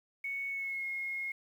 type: tone with pitch glide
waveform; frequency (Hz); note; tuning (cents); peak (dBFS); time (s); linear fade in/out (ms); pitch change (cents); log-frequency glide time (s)
sine; 2217 to 2156; C#7 to C#7; 0 to -49; -34; 0.24-1.32; 5; -49; 0.49-0.85
effects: 10-bit